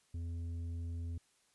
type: tone with tanh clipping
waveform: triangle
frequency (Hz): 84.6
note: E2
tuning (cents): +45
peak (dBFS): -39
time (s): 0.14-1.18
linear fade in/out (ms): 5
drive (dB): 11
effects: white hiss -72 dBFS RMS until 1.54 s + resampled to 24000 Hz